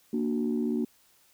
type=chord; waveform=sine; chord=Bb augmented; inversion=none; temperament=equal; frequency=233.1 / 293.7 / 370 Hz; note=Bb3 / D4 / F#4; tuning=0 / 0 / 0 cents; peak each=-27 / -31 / -32 dBFS; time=0.13-0.85 s; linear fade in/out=5 ms; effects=tanh soft clip ceiling -18 dBFS + white hiss -63 dBFS RMS until 1.33 s